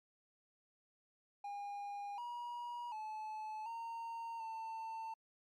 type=tone with pitch steps; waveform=triangle; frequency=811 / 959 / 864 / 920 / 896 Hz; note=G#5 / A#5 / A5 / A#5 / A5; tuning=-41 / +49 / -32 / -23 / +31 cents; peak=-40 dBFS; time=1.44-5.14 s; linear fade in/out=5 ms; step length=740 ms; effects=MP3 64 kbps